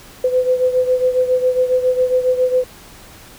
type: beating tone pair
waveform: sine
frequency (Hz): 505 / 512.3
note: B4 / C5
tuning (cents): +39 / -37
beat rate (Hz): 7.3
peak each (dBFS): -14 / -19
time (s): 0.24-2.64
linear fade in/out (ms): 5
effects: pink hiss -41 dBFS RMS until 3.38 s